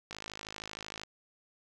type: click train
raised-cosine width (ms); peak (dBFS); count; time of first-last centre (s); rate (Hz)
0.2; -23; 50; 0.11-1.035; 53
effects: none